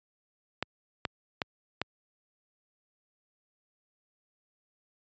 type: clicks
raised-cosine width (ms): 0.3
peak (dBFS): -13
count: 4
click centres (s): 0.626 / 1.052 / 1.418 / 1.816
effects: high-pass 80 Hz 12 dB/octave + resampled to 16000 Hz